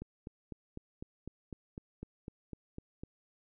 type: click train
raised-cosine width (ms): 3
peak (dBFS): -29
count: 13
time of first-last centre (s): 0.02-3.035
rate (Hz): 3.98
effects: none